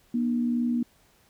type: tone pair together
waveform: sine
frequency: 239.5 / 302.4 Hz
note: A#3 / D#4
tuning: +47 / -49 cents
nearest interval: major third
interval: 404 cents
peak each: -23 / -34 dBFS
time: 0.14-0.83 s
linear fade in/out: 5 ms
effects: pink hiss -62 dBFS RMS until 1.29 s